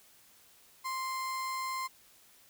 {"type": "tone", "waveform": "35% pulse", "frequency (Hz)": 1046.5, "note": "C6", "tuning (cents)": 0, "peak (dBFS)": -32, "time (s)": [0.84, 1.88], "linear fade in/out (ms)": 20, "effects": ["white hiss -61 dBFS RMS until 2.49 s"]}